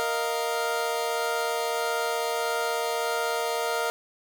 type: chord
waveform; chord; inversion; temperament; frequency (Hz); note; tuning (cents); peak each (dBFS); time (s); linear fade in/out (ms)
25% pulse; Bb suspended fourth; none; equal; 466.2 / 622.3 / 698.5; Bb4 / Eb5 / F5; 0 / 0 / 0; -25 / -28 / -27; 0-3.9; 0
effects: 9-bit